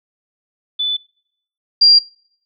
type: tone pair in turn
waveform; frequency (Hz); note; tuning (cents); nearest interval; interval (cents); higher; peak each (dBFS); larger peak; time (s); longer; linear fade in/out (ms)
sine; 3490 / 4764; A7 / D8; -15 / +24; perfect fourth; 539; second; -16 / -6; second; 0.79-0.97 / 1.81-1.99; neither; 10
effects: noise-tail reverb RT60 0.7 s tail -25 dB re dry